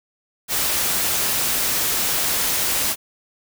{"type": "noise", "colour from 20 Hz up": "white", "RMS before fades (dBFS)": -21, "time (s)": [0.48, 2.96], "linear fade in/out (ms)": 50, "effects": []}